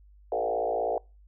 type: tone with frequency modulation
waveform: sine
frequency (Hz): 586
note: D5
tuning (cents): -4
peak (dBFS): -25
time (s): 0.32-0.98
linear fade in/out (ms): 2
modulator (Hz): 56.2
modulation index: 3.2
effects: noise-tail reverb RT60 0.3 s tail -26 dB re dry + added 50 Hz sine -52 dBFS peak until 1.27 s